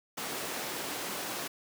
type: high-pass noise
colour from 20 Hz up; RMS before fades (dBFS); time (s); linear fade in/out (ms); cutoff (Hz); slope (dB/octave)
pink; -37; 0.17-1.48; 10; 280; 12
effects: none